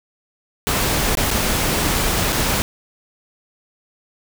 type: noise with dropouts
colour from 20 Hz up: pink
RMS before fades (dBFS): -19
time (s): 0.67-2.62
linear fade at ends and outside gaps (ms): 0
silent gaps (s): 1.152-1.172 / 1.306-1.312 / 2.323-2.327
effects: none